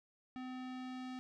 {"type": "tone with low-pass filter sweep", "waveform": "square", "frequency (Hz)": 255.4, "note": "C4", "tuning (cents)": -42, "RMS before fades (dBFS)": -45, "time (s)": [0.36, 1.19], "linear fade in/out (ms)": 0, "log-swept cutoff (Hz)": [2900, 4600], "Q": 0.92, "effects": []}